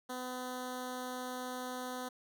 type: tone with notch filter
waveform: 10% pulse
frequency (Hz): 252.3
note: B3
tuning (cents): +37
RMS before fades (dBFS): -41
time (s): 0.09-2.09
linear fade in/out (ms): 10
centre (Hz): 2300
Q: 1.7
effects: none